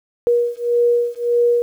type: beating tone pair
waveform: sine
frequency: 476.9 / 478.6 Hz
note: A#4 / A#4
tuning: +39 / +46 cents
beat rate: 1.7 Hz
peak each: -17 dBFS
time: 0.27-1.62 s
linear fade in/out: 0 ms
effects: 8-bit